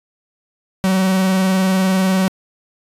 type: tone with vibrato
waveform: 45% pulse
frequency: 188.7 Hz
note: F#3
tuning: 34 cents sharp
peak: -13 dBFS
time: 0.84-2.28 s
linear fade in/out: 0 ms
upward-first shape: sine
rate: 20 Hz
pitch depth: 33 cents each way
effects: resampled to 32000 Hz